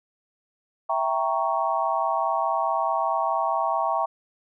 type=chord; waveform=sine; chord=E diminished seventh; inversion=none; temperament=equal; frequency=659.3 / 784 / 932.3 / 1108.7 Hz; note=E5 / G5 / Bb5 / Db6; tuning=0 / 0 / 0 / 0 cents; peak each=-27 dBFS; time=0.89-4.06 s; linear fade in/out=10 ms; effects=none